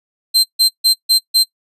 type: tone bursts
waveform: 40% pulse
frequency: 4132 Hz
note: C8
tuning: 22 cents flat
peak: -7 dBFS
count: 5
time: 0.34-1.44 s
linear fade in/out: 20 ms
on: 100 ms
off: 150 ms
effects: noise-tail reverb RT60 0.1 s tail -19 dB re dry + resampled to 32000 Hz